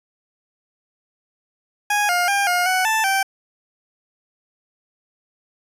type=tone with pitch steps; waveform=20% pulse; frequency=827 / 709 / 801 / 713 / 744 / 881 / 778 Hz; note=G#5 / F5 / G5 / F5 / F#5 / A5 / G5; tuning=-8 / +26 / +37 / +36 / +9 / +2 / -13 cents; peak=-12 dBFS; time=1.9-3.23 s; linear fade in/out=5 ms; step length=190 ms; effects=resampled to 32000 Hz